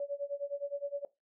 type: tone with tremolo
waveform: sine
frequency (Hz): 568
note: C#5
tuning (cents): +42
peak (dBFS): -31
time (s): 0-1.05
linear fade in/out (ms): 2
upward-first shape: sine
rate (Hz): 9.7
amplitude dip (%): 95
effects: noise-tail reverb RT60 0.2 s tail -18 dB re dry